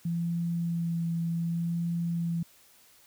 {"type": "tone with vibrato", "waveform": "sine", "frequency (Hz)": 168.7, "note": "E3", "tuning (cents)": 40, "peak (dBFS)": -27, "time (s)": [0.05, 2.43], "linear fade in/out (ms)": 5, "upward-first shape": "sine", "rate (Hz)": 0.67, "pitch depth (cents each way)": 14, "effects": ["white hiss -59 dBFS RMS until 3.06 s"]}